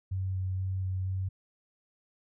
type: tone with vibrato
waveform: sine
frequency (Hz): 94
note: F#2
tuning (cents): +28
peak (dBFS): -29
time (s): 0.11-1.29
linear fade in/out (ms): 10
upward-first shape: square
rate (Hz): 2.1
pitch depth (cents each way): 9
effects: none